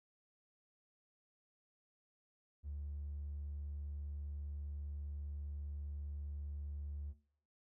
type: tone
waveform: triangle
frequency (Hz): 72.5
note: D2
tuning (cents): -22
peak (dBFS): -38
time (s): 2.63-7.14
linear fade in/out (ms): 50
effects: noise-tail reverb RT60 0.5 s tail -18 dB re dry + tanh soft clip ceiling -38 dBFS